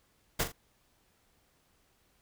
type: noise with echo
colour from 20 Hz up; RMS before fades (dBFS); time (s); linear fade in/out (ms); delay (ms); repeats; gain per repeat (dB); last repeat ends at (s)
pink; -29; 0.39-0.44; 10; 41; 2; -9; 0.522
effects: pink hiss -70 dBFS RMS until 2.21 s